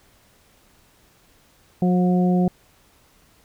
harmonic tone with a mistuned harmonic, 180.6 Hz, F#3, 42 cents flat, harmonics 1 / 2 / 3 / 4, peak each -16 / -25 / -30 / -28 dBFS, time 1.82-2.48 s, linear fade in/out 2 ms, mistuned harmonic 3, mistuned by -20 cents, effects pink hiss -57 dBFS RMS until 3.44 s

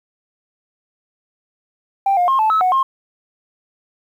sine tone with pitch steps, 787 / 711 / 1068 / 872 / 1295 / 737 / 1067 Hz, G5 / F5 / C6 / A5 / E6 / F#5 / C6, +7 / +31 / +35 / -16 / -31 / -7 / +34 cents, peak -11 dBFS, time 2.06-2.83 s, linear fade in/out 5 ms, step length 110 ms, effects tanh soft clip ceiling -9 dBFS + 8-bit

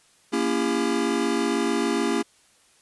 square chord, A# diminished seventh, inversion none, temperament just, 233.1 / 279.7 / 335.6 / 402.8 Hz, A#3 / C#4 / E4 / G4, 0 / +16 / +31 / +47 cents, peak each -28 dBFS, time 0.32-2.23 s, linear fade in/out 20 ms, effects white hiss -59 dBFS RMS until 2.81 s + resampled to 24000 Hz

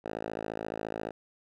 5% pulse tone with band-pass filter, 54.4 Hz, A1, 19 cents flat, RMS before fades -37 dBFS, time 0.04-1.12 s, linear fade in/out 20 ms, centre 600 Hz, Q 0.76, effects none

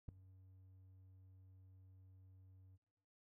triangle tone with ADSR envelope, 94 Hz, F#2, 28 cents sharp, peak -37 dBFS, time 0.08-2.78 s, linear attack 8 ms, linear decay 4 ms, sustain -22 dB, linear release 34 ms, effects noise-tail reverb RT60 0.8 s tail -20 dB re dry

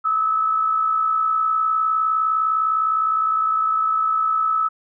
sine tone pair together, 1240.3 / 1300 Hz, D#6 / E6, -6 / -24 cents, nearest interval minor second, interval 82 cents, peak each -27 / -17 dBFS, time 0.04-4.69 s, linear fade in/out 20 ms, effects none

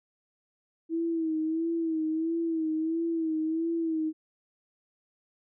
sine tone with vibrato, 323.8 Hz, E4, 31 cents flat, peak -26 dBFS, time 0.89-4.13 s, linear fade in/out 50 ms, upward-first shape sine, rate 1.5 Hz, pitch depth 55 cents each way, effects none

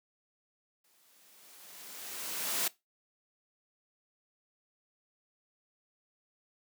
white noise with exponential growth, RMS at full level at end -30 dBFS, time 0.84-2.68 s, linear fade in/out 5 ms, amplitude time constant 400 ms, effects noise-tail reverb RT60 0.2 s tail -20 dB re dry + high-pass 200 Hz 12 dB/octave

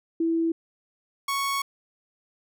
sine / sawtooth tone pair in turn, 329.6 / 1108.6 Hz, E4 / C#6, 0 / 0 cents, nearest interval octave + major sixth, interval 2100 cents, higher second, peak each -21 dBFS, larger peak neither, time 0.2-0.52 / 1.28-1.62 s, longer second, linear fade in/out 5 ms, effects none

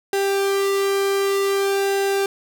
sawtooth tone with flanger, 394.4 Hz, G4, 11 cents sharp, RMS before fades -20 dBFS, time 0.13-2.26 s, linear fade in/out 2 ms, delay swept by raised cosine 0.9 to 1.43 ms, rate 0.54 Hz, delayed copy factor -0.75, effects none

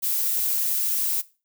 violet noise with high-pass filter sweep, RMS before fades -24 dBFS, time 0.02-1.22 s, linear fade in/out 20 ms, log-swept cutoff 580 to 290 Hz, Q 1.2, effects noise-tail reverb RT60 0.3 s tail -18 dB re dry

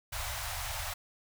pink band-stop noise, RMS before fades -37 dBFS, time 0.12-0.94 s, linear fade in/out 10 ms, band 110 to 620 Hz, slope 48 dB/octave, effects none

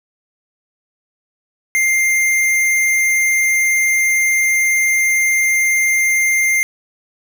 square tone, 2103 Hz, C7, 8 cents sharp, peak -13 dBFS, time 1.75-6.63 s, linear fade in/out 0 ms, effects none

